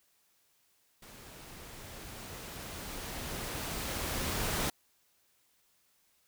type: noise with level ramp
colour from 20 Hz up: pink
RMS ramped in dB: -52 to -32 dBFS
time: 1.02-4.7 s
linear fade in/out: 5 ms
effects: white hiss -71 dBFS RMS until 6.27 s